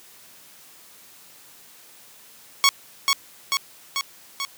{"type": "tone with echo", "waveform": "10% pulse", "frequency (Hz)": 1108.7, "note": "C#6", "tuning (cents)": 0, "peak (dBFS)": -5, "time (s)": [2.64, 2.69], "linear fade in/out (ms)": 0, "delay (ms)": 440, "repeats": 4, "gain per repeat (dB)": -3, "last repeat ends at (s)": 4.45, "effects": ["white hiss -49 dBFS RMS until 4.57 s", "high-pass 100 Hz 12 dB/octave"]}